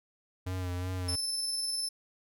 square tone with vibrato, 90.9 Hz, F#2, 30 cents flat, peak -33 dBFS, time 0.46-1.16 s, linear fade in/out 10 ms, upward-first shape sine, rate 2.7 Hz, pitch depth 37 cents each way
30% pulse tone with tremolo, 5274 Hz, E8, in tune, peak -26 dBFS, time 1.08-1.89 s, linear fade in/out 10 ms, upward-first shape square, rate 20 Hz, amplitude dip 25%
effects none

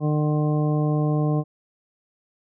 harmonic tone, 150.8 Hz, D3, 46 cents sharp, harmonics 1 / 2 / 3 / 4 / 5 / 7, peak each -20 / -26 / -30 / -32 / -34 / -37 dBFS, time 0-1.44 s, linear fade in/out 50 ms, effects none

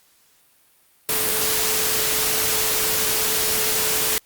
sine tone in noise, 436 Hz, A4, 16 cents flat, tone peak -31 dBFS, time 1.09-4.18 s, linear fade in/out 0 ms, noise white, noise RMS -21 dBFS, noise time 1.09-4.18 s, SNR -13 dB, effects white hiss -58 dBFS RMS until 4.25 s + Opus 48 kbps

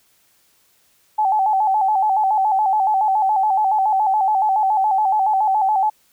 sine tone with vibrato, 812 Hz, G#5, 39 cents flat, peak -14 dBFS, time 1.18-5.9 s, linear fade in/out 10 ms, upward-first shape square, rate 7.1 Hz, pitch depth 94 cents each way, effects white hiss -59 dBFS RMS until 6.12 s

